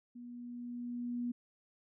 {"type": "tone with level ramp", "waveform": "sine", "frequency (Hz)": 241.9, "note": "B3", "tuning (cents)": -36, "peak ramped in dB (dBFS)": [-46, -33], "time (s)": [0.15, 1.32], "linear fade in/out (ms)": 10, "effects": []}